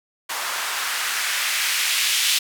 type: noise with band-pass filter sweep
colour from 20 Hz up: blue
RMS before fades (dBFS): -23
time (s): 0.29-2.39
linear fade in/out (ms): 10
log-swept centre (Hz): 1000 to 3000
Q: 1.3
effects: none